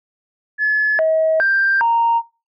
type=tone with pitch steps; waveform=sine; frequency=1714 / 638 / 1581 / 928 Hz; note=A6 / D#5 / G6 / A#5; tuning=-46 / +43 / +14 / -8 cents; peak=-12 dBFS; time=0.58-2.22 s; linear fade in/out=50 ms; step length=410 ms; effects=noise-tail reverb RT60 0.3 s tail -21 dB re dry + tanh soft clip ceiling -8 dBFS